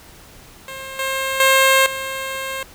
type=tone with level steps; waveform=10% pulse; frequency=533 Hz; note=C5; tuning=32 cents sharp; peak=-22 / -12 / -3 / -16 dBFS; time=0.68-2.63 s; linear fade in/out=2 ms; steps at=0.99 / 1.4 / 1.86 s; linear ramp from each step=2 ms; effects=pink hiss -44 dBFS RMS until 2.74 s